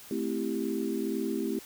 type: chord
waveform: sine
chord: A minor seventh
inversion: none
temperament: equal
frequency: 220 / 261.6 / 329.6 / 392 Hz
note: A3 / C4 / E4 / G4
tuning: 0 / 0 / 0 / 0 cents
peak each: -34 dBFS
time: 0.11-1.59 s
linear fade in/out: 2 ms
effects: white hiss -49 dBFS RMS until 1.65 s